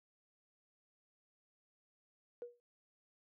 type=tone with exponential decay; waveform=sine; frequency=481 Hz; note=B4; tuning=46 cents flat; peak=-38 dBFS; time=2.42-2.6 s; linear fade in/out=0 ms; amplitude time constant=38 ms; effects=tanh soft clip ceiling -35 dBFS + high-pass 300 Hz 12 dB/octave